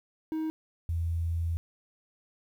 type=tone pair in turn; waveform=triangle / sine; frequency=315.8 / 83.64 Hz; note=D#4 / E2; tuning=+26 / +26 cents; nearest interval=octave + major seventh; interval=2300 cents; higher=first; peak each=-27 dBFS; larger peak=neither; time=0.32-0.5 / 0.89-1.57 s; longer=second; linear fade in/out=0 ms; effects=10-bit